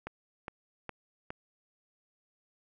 click train, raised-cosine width 0.5 ms, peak -23 dBFS, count 4, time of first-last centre 0.07-1.305 s, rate 2.43 Hz, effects none

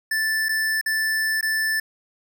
square tone with dropouts, 1760 Hz, A6, in tune, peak -21 dBFS, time 0.11-1.8 s, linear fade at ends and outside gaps 5 ms, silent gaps 0.486-0.491 / 0.813-0.86 / 1.411-1.427 s, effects none

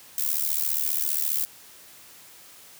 violet noise with amplitude modulation, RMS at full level -22 dBFS, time 0.18-1.45 s, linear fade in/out 0 ms, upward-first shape sine, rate 74.9 Hz, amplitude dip 90%, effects white hiss -49 dBFS RMS until 2.79 s + high-pass 60 Hz 12 dB/octave

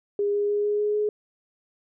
sine tone with pitch steps, 407.5 / 410.1 / 412.7 / 415.3 / 418 / 420.7 Hz, G#4 / G#4 / G#4 / G#4 / G#4 / G#4, -33 / -22 / -11 / 0 / +11 / +22 cents, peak -21 dBFS, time 0.19-1.09 s, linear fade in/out 2 ms, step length 150 ms, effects none

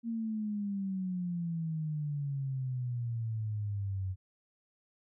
sine exponential sweep, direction down, 233.1 to 92.5 Hz, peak -32 dBFS, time 0.03-4.16 s, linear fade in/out 50 ms, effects none

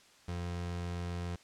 30% pulse tone, 87.31 Hz, F2, in tune, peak -33 dBFS, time 0.28-1.36 s, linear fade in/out 5 ms, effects white hiss -61 dBFS RMS until 1.43 s + low-pass 7000 Hz 12 dB/octave

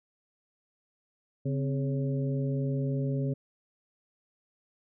harmonic tone with a mistuned harmonic, 138.59 Hz, C#3, in tune, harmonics 1 / 2 / 3 / 4, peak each -28 / -34 / -38 / -40 dBFS, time 1.45-3.34 s, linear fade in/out 10 ms, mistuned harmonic 2, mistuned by -100 cents, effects none

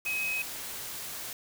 sine tone in noise, 2541 Hz, D#7, 36 cents sharp, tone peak -29 dBFS, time 0.06-0.42 s, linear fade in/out 2 ms, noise white, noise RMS -39 dBFS, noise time 0.05-1.33 s, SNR +7 dB, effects none

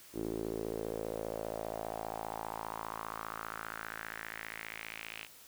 sawtooth tone with band-pass filter sweep, 55 Hz, A1, in tune, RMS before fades -41 dBFS, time 0.13-5.28 s, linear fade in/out 50 ms, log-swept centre 340 to 2700 Hz, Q 3.6, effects white hiss -56 dBFS RMS until 5.47 s

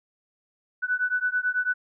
sine beating tone pair, 1486 / 1495.1 Hz, F#6 / F#6, +7 / +18 cents, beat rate 9.1 Hz, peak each -26 dBFS, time 0.82-1.74 s, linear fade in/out 20 ms, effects none

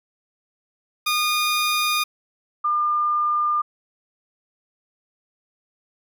15% pulse / sine tone pair in turn, 1222 / 1203.1 Hz, D#6 / D6, -32 / +41 cents, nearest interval unison, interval 27 cents, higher first, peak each -13 / -18 dBFS, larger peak first, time 1.06-2.04 / 2.64-3.62 s, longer neither, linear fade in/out 10 ms, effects none

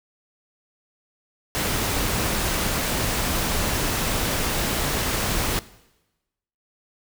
pink noise, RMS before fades -24 dBFS, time 1.55-5.59 s, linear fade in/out 0 ms, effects noise-tail reverb RT60 1.0 s tail -19 dB re dry

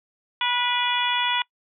harmonic tone with a mistuned harmonic, 486.7 Hz, B4, 25 cents flat, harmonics 2 / 3 / 4 / 5 / 6 / 7, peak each -25 / -31 / -30 / -29 / -29 / -27 dBFS, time 0.41-1.42 s, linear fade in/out 2 ms, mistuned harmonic 4, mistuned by +24 cents, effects noise-tail reverb RT60 0.1 s tail -25 dB re dry

